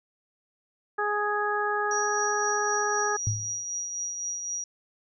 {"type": "harmonic tone", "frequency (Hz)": 415.9, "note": "G#4", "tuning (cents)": 2, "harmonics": [1, 2, 3, 4], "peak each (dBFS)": [-30, -30, -30, -30], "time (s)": [0.98, 3.17], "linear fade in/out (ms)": 10}
{"type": "tone with tremolo", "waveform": "sine", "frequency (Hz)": 5760, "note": "F#8", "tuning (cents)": -47, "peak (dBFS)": -28, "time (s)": [1.91, 4.64], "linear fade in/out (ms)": 2, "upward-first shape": "triangle", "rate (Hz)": 3.9, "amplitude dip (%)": 45}
{"type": "tone with exponential decay", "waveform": "sine", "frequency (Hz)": 107.1, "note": "A2", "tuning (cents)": -46, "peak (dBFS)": -21, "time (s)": [3.27, 3.64], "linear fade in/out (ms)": 0, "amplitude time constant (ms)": 79}
{"effects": []}